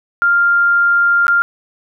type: tone with dropouts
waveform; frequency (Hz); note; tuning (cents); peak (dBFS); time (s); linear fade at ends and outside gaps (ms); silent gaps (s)
sine; 1397; F6; 0; -9; 0.22-1.42; 0; 1.268-1.281
effects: none